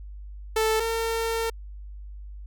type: tone pair in turn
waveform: sawtooth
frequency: 440 / 454.7 Hz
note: A4 / A#4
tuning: 0 / -43 cents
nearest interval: minor second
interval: 57 cents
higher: second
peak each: -17 / -21 dBFS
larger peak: first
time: 0.56-0.8 / 0.8-1.5 s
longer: second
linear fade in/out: 5 ms
effects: added 50 Hz sine -37 dBFS peak until 2.46 s